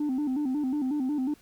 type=tone with vibrato; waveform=sine; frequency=277.2 Hz; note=C#4; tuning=in tune; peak=-23 dBFS; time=0-1.34 s; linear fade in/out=5 ms; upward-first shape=square; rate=5.5 Hz; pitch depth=120 cents each way; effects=tanh soft clip ceiling -24 dBFS + pink hiss -59 dBFS RMS until 1.41 s